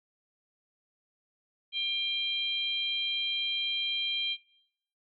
harmonic tone, 796 Hz, G5, 26 cents sharp, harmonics 3 / 4 / 5, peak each -37 / -30 / -39 dBFS, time 1.72-4.37 s, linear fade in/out 50 ms, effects noise-tail reverb RT60 0.7 s tail -18 dB re dry

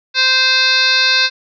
sine tone with frequency modulation, 2080 Hz, C7, 11 cents flat, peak -8 dBFS, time 0.14-1.3 s, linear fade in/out 50 ms, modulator 520 Hz, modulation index 5.1, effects none

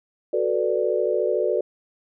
sine chord, B minor seventh, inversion second, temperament equal, 370 / 440 / 493.9 / 587.3 Hz, F#4 / A4 / B4 / D5, 0 / 0 / 0 / 0 cents, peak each -25 dBFS, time 0.33-1.61 s, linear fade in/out 5 ms, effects none

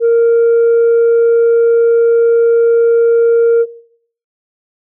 sine tone, 464.5 Hz, A#4, 6 cents flat, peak -4 dBFS, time 0-3.66 s, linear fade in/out 50 ms, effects noise-tail reverb RT60 0.6 s tail -17 dB re dry + tanh soft clip ceiling -5 dBFS

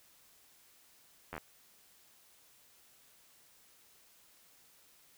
slowing click train, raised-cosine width 0.5 ms, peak -26 dBFS, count 5, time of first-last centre 1.33-1.38 s, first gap 11 ms, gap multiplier 1.08, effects white hiss -64 dBFS RMS until 5.17 s

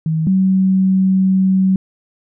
sine tone pair in turn, 159.3 / 189.44 Hz, D#3 / F#3, +41 / +41 cents, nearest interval minor third, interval 300 cents, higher second, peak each -14 / -10 dBFS, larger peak second, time 0.06-0.27 / 0.27-1.76 s, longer second, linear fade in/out 2 ms, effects none

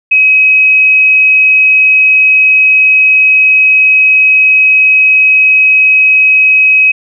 sine tone, 2543 Hz, D#7, 37 cents sharp, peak -3 dBFS, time 0.11-6.92 s, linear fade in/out 10 ms, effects none

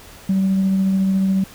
sine tone with tremolo, 191.9 Hz, G3, 37 cents flat, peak -12 dBFS, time 0.29-1.44 s, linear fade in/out 5 ms, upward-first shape triangle, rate 14 Hz, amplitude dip 25%, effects tanh soft clip ceiling -11 dBFS + pink hiss -42 dBFS RMS until 1.54 s

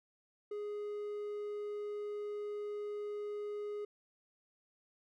triangle tone, 415.3 Hz, G#4, in tune, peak -36 dBFS, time 0.51-3.85 s, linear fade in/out 5 ms, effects none

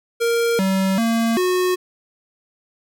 square tone with pitch steps, 466.1 / 191.4 / 228.7 / 364.9 Hz, A#4 / G3 / A#3 / F#4, 0 / -41 / -33 / -24 cents, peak -17 dBFS, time 0.2-1.76 s, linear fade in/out 20 ms, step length 390 ms, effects none

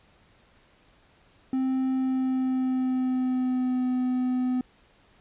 triangle tone with pitch glide, 261.6 to 252.8 Hz, C4 to B3, 0 to +41 cents, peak -21 dBFS, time 1.53-4.61 s, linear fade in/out 2 ms, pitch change -59 cents, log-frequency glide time 1.92-3.86 s, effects pink hiss -60 dBFS RMS until 5.2 s + resampled to 8000 Hz

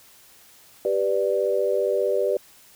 sine chord, G major, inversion none, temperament equal with one note detuned, 392 / 493.9 / 589 Hz, G4 / B4 / D5, 0 / 0 / +5 cents, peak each -24 dBFS, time 0.85-2.37 s, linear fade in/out 2 ms, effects white hiss -52 dBFS RMS until 2.75 s

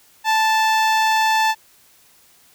sawtooth tone with notch filter, 879 Hz, A5, 2 cents flat, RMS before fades -17 dBFS, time 0.24-1.55 s, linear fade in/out 50 ms, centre 11000 Hz, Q 0.55, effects white hiss -53 dBFS RMS until 2.54 s

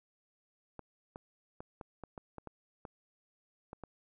clicks, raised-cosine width 1 ms, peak -30 dBFS, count 11, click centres 0.793 / 1.159 / 1.605 / 1.812 / 2.037 / 2.178 / 2.383 / 2.473 / 2.852 / 3.731 / 3.837 s, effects none

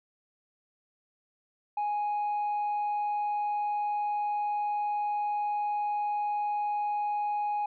sine tone, 830.6 Hz, G#5, in tune, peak -25 dBFS, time 1.77-7.66 s, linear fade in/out 5 ms, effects tanh soft clip ceiling -26 dBFS

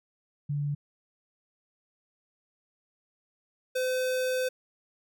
sine / square tone pair in turn, 144.8 / 511 Hz, D3 / C5, -24 / -41 cents, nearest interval octave + minor seventh, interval 2183 cents, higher second, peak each -27 dBFS, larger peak neither, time 0.49-0.75 / 3.75-4.49 s, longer second, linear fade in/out 10 ms, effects none

